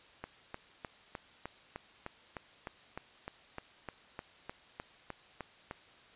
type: click train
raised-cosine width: 0.5 ms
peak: -25 dBFS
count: 19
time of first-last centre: 0.24-5.711 s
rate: 3.29 Hz
effects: white hiss -59 dBFS RMS until 6.15 s + resampled to 8000 Hz